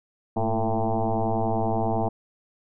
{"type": "tone with frequency modulation", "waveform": "sine", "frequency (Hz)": 337.9, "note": "E4", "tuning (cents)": 43, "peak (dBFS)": -21, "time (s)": [0.36, 2.09], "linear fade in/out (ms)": 10, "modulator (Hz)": 111, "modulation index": 4.8, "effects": []}